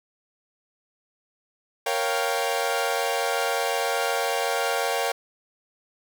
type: chord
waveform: sawtooth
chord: G half-diminished seventh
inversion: first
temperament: equal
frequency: 466.2 / 554.4 / 698.5 / 784 Hz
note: Bb4 / Db5 / F5 / G5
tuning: 0 / 0 / 0 / 0 cents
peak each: -25 dBFS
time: 1.86-5.12 s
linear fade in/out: 5 ms
effects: none